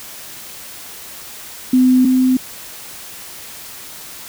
sine tone pair in turn, 254.9 / 257 Hz, C4 / C4, -45 / -31 cents, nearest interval unison, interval 14 cents, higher second, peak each -8 / -10 dBFS, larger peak first, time 1.73-2.05 / 2.05-2.37 s, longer neither, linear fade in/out 5 ms, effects white hiss -34 dBFS RMS until 4.28 s

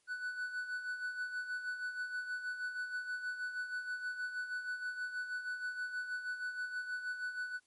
triangle tone with tremolo, 1488 Hz, F#6, 9 cents sharp, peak -33 dBFS, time 0.07-7.6 s, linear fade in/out 50 ms, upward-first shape sine, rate 6.3 Hz, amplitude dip 60%, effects white hiss -74 dBFS RMS until 7.66 s + MP3 48 kbps

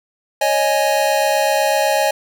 square chord, C# suspended second, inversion none, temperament equal, 554.4 / 622.3 / 830.6 Hz, C#5 / D#5 / G#5, 0 / 0 / 0 cents, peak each -20 / -19 / -19 dBFS, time 0.41-2.11 s, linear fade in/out 5 ms, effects none

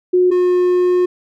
sine / triangle tone pair in turn, 362.6 / 359.9 Hz, F#4 / F#4, -35 / -48 cents, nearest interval unison, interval 13 cents, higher first, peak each -9 dBFS, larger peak neither, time 0.13-0.31 / 0.31-1.06 s, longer second, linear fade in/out 10 ms, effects none

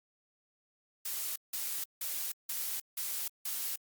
blue noise bursts, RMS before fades -36 dBFS, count 6, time 1.05-3.76 s, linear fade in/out 5 ms, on 310 ms, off 170 ms, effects Opus 48 kbps

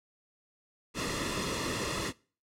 pink noise with comb filter, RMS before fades -33 dBFS, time 0.94-2.13 s, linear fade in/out 50 ms, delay 1.3 ms, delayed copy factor -0.7, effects noise-tail reverb RT60 0.4 s tail -23 dB re dry + low-pass 8000 Hz 12 dB/octave

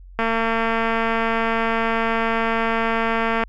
click train, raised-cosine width 0.5 ms, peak -7 dBFS, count 738, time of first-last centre 0.19-3.437 s, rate 227 Hz, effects added 45 Hz sine -39 dBFS peak until 3.48 s

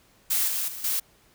blue noise with level steps, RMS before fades -24 / -28 / -37 / -26 dBFS, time 0.3-1 s, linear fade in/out 10 ms, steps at 0.48 / 0.68 / 0.84 s, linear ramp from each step 2 ms, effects pink hiss -60 dBFS RMS until 1.34 s

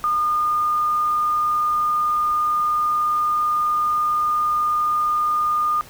sine tone with quantisation, 1217 Hz, D#6, 39 cents flat, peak -17 dBFS, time 0.04-5.81 s, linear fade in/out 0 ms, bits 7, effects pink hiss -44 dBFS RMS until 5.89 s

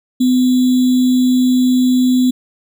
sine tone with sample-and-hold, 252.9 Hz, B3, 41 cents sharp, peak -9 dBFS, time 0.2-2.31 s, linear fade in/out 10 ms, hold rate 3675 Hz, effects none

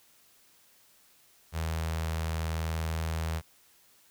sawtooth tone with notch filter, 80.7 Hz, E2, 36 cents flat, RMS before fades -32 dBFS, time 1.52-3.42 s, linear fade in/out 50 ms, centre 290 Hz, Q 0.89, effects white hiss -62 dBFS RMS until 4.1 s

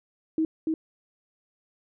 sine tone with echo, 318.4 Hz, D#4, 40 cents sharp, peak -21 dBFS, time 0.38-0.45 s, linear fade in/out 2 ms, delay 290 ms, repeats 1, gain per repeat -2 dB, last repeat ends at 0.74 s, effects none

